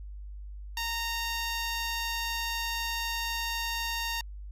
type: tone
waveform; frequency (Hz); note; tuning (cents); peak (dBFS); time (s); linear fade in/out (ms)
10% pulse; 924; A#5; -16; -22; 0.77-4.21; 2
effects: added 50 Hz sine -39 dBFS peak until 4.51 s + resampled to 32000 Hz